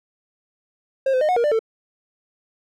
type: tone with pitch steps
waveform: triangle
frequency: 535 / 513 / 612 / 729 / 471.3 / 593 / 446.5 Hz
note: C5 / C5 / D#5 / F#5 / A#4 / D5 / A4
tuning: +38 / -34 / -29 / -26 / +19 / +17 / +25 cents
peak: -14 dBFS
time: 1.06-1.592 s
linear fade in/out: 5 ms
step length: 76 ms
effects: none